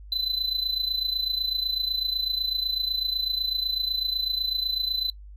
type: tone with amplitude modulation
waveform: triangle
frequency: 4024 Hz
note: B7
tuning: 32 cents sharp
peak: -20 dBFS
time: 0.12-5.1 s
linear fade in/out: 2 ms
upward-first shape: sine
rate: 28 Hz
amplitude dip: 75%
effects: noise-tail reverb RT60 0.1 s tail -24 dB re dry + added 50 Hz sine -41 dBFS peak until 5.36 s